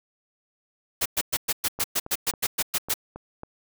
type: noise bursts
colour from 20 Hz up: white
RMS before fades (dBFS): -24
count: 13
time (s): 1.01-2.941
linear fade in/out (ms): 10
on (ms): 47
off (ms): 110
type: click train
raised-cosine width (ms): 1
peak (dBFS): -23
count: 7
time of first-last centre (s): 1.79-3.434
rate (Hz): 3.65
effects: none